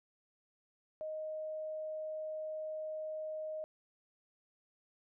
sine tone, 623 Hz, D#5, 2 cents sharp, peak -38 dBFS, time 1.01-3.64 s, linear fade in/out 0 ms, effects none

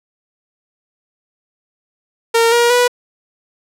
sawtooth tone with pitch steps, 460.1 / 474.7 / 489.7 Hz, A#4 / A#4 / B4, -23 / +31 / -15 cents, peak -6 dBFS, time 2.34-2.88 s, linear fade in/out 10 ms, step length 180 ms, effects low-pass 12000 Hz 12 dB/octave

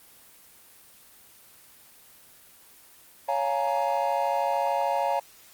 triangle chord, Bb minor seventh, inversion first, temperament just, 559.4 / 699.2 / 839.1 / 932.3 Hz, Db5 / F5 / Ab5 / Bb5, +16 / +2 / +18 / 0 cents, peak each -27 dBFS, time 3.28-5.2 s, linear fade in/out 10 ms, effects white hiss -53 dBFS RMS until 5.53 s + Opus 24 kbps

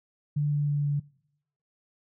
sine tone with pitch steps, 146.83 / 145.98 / 145.14 / 144.31 Hz, D3 / D3 / D3 / D3, 0 / -10 / -20 / -30 cents, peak -23 dBFS, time 0.36-1 s, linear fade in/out 10 ms, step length 160 ms, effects noise-tail reverb RT60 0.8 s tail -24 dB re dry

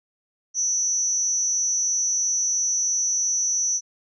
sine tone with amplitude modulation, 5950 Hz, F#8, 9 cents sharp, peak -16 dBFS, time 0.54-3.81 s, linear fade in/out 50 ms, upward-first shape sine, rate 257 Hz, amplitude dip 95%, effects none

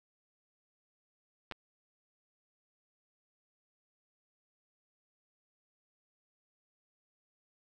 clicks, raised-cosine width 0.3 ms, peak -22 / -27 dBFS, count 2, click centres 1.513 / 1.522 s, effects none

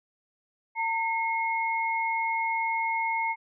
sine tone pair together, 909 / 2160 Hz, A#5 / C#7, -44 / -45 cents, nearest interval octave + minor third, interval 1499 cents, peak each -27 / -29 dBFS, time 0.75-3.36 s, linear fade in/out 50 ms, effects none

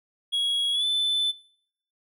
triangle tone with pitch glide, 3322 to 3515 Hz, G#7 to A7, 0 to -2 cents, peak -21 dBFS, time 0.32-1.32 s, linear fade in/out 20 ms, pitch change +98 cents, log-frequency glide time 0.72-0.86 s, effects noise-tail reverb RT60 0.7 s tail -21 dB re dry

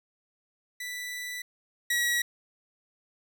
sawtooth tone pair in turn, 1975.5 / 1920.4 Hz, B6 / B6, 0 / -49 cents, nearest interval unison, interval 49 cents, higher first, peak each -31 / -21 dBFS, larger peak second, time 0.8-1.42 / 1.9-2.22 s, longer first, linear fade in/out 5 ms, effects none

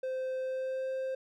triangle tone with pitch glide, 519 to 525.6 Hz, C5 to C5, -14 to +8 cents, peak -30 dBFS, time 0.03-1.15 s, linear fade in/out 5 ms, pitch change +22 cents, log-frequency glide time 0.39-0.9 s, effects none

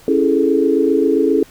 sine chord, A major seventh, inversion first, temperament just, 275 / 330 / 412.5 / 440 Hz, C#4 / E4 / G#4 / A4, -14 / +2 / -12 / 0 cents, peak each -17 dBFS, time 0.08-1.43 s, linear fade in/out 2 ms, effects pink hiss -45 dBFS RMS until 1.5 s

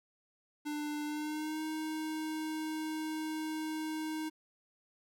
square tone with pitch glide, 297.7 to 312.7 Hz, D4 to D#4, +24 to +9 cents, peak -36 dBFS, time 0.65-4.3 s, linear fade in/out 20 ms, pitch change +85 cents, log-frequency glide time 1.05-1.62 s, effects none

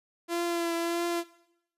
sawtooth tone with vibrato, 340 Hz, F4, 46 cents flat, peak -24 dBFS, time 0.28-1.24 s, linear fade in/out 50 ms, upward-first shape triangle, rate 1.6 Hz, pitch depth 24 cents each way, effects noise-tail reverb RT60 0.8 s tail -18 dB re dry + resampled to 32000 Hz

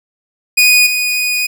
sawtooth tone with level steps, 2476 Hz, D#7, 9 cents flat, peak -3 / -10 dBFS, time 0.57-1.47 s, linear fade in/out 10 ms, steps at 0.86 s, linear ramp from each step 10 ms, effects none

